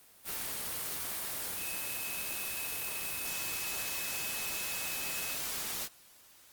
sine tone in noise, 2574 Hz, E7, 42 cents flat, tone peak -42 dBFS, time 1.55-5.38 s, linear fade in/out 50 ms, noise white, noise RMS -37 dBFS, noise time 0.24-5.89 s, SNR -8 dB, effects white hiss -59 dBFS RMS until 6.52 s + Opus 32 kbps

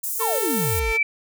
white high-pass noise, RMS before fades -27 dBFS, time 0.03-0.8 s, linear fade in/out 10 ms, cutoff 7400 Hz, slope 24 dB/octave
sawtooth tone with vibrato, 448.5 Hz, A4, 33 cents sharp, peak -21 dBFS, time 0.19-0.98 s, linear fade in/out 20 ms, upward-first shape sine, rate 3.7 Hz, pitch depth 8 cents each way
sine exponential sweep, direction down, 1147 to 42 Hz, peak -23 dBFS, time 0.2-0.93 s, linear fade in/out 20 ms
sine tone with exponential growth, 2320 Hz, D7, 22 cents flat, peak -15 dBFS, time 0.47-1.03 s, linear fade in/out 5 ms, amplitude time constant 120 ms
effects none

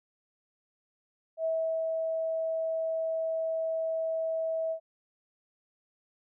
sine tone with ADSR envelope, 648 Hz, E5, 30 cents flat, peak -26 dBFS, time 1.37-4.8 s, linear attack 78 ms, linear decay 390 ms, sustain -2 dB, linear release 87 ms, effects none

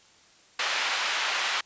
white band-pass noise, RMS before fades -28 dBFS, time 0.59-1.61 s, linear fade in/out 5 ms, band 880 to 3100 Hz, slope 12 dB/octave, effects white hiss -57 dBFS RMS until 1.65 s + resampled to 16000 Hz

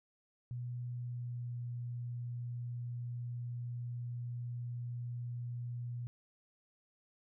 sine tone with pitch glide, 122.2 to 120.8 Hz, B2 to B2, -18 to -38 cents, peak -38 dBFS, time 0.51-6.07 s, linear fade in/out 0 ms, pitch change -20 cents, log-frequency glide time 0.85-1.59 s, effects none

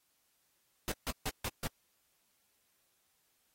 pink noise bursts, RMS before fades -36 dBFS, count 5, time 0.88-1.67 s, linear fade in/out 0 ms, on 38 ms, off 150 ms, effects white hiss -75 dBFS RMS until 3.54 s + AAC 48 kbps

